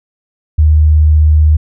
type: tone with vibrato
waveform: sine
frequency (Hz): 76.8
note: D#2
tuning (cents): -22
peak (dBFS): -4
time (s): 0.58-1.57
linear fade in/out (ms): 10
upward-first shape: triangle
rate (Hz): 16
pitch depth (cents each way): 10
effects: none